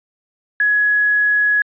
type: tone with quantisation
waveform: sine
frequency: 1680 Hz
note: G#6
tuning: 19 cents sharp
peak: -12 dBFS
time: 0.6-1.62 s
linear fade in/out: 2 ms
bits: 7
effects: resampled to 8000 Hz